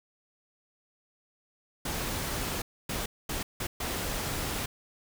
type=noise bursts at uneven times; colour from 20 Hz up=pink; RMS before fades=-33 dBFS; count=5; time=1.85-2.62 / 2.89-3.06 / 3.29-3.43 / 3.6-3.67 / 3.8-4.66 s; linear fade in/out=5 ms; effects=none